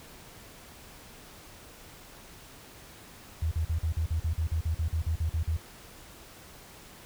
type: tone bursts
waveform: sine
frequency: 80.5 Hz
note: E2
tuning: 41 cents flat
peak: -25 dBFS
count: 16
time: 3.42-5.568 s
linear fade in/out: 5 ms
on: 93 ms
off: 44 ms
effects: pink hiss -50 dBFS RMS until 7.05 s